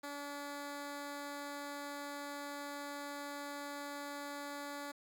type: tone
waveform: 10% pulse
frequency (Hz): 286.6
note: D4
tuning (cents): -42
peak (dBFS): -34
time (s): 0.03-4.92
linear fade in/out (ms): 10
effects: 11-bit